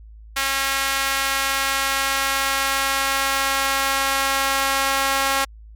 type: tone with high-pass filter sweep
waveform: sawtooth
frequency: 272.1 Hz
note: C#4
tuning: 32 cents flat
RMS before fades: -21 dBFS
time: 0.36-5.45 s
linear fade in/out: 10 ms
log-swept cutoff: 1500 to 960 Hz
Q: 0.99
effects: added 54 Hz sine -39 dBFS peak until 5.75 s + MP3 96 kbps